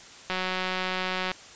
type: click train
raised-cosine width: 0.3 ms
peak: -13 dBFS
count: 189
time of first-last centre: 0.3-1.316 s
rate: 185 Hz
effects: white hiss -47 dBFS RMS until 1.55 s + resampled to 16000 Hz